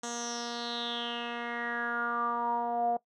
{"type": "tone with low-pass filter sweep", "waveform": "10% pulse", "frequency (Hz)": 237.2, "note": "A#3", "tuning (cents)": 30, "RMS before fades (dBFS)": -33, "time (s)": [0.03, 2.97], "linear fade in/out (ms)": 5, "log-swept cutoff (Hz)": [7100, 660], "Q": 7.3, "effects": ["noise-tail reverb RT60 0.1 s tail -20 dB re dry"]}